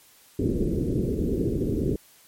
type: low-pass noise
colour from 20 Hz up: white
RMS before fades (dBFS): -25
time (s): 0.39-1.96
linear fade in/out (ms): 2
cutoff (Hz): 430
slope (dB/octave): 48
effects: white hiss -55 dBFS RMS until 2.27 s + MP3 64 kbps